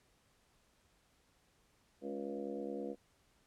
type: harmonic tone with a mistuned harmonic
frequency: 69.5 Hz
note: C#2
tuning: 5 cents sharp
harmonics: 3 / 4 / 5 / 6 / 7 / 8 / 9 / 10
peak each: -46 / -45 / -46 / -55 / -43 / -51 / -57 / -54 dBFS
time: 2.01-2.96 s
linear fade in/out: 50 ms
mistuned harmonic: 5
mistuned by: +22 cents
effects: pink hiss -72 dBFS RMS until 3.46 s + low-pass 11000 Hz 12 dB/octave